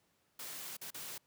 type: noise with dropouts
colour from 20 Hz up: white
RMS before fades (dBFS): -45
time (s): 0.39-1.18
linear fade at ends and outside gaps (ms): 5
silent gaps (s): 0.769-0.813 / 0.906-0.943
effects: pink hiss -75 dBFS RMS until 1.26 s + high-pass 100 Hz 12 dB/octave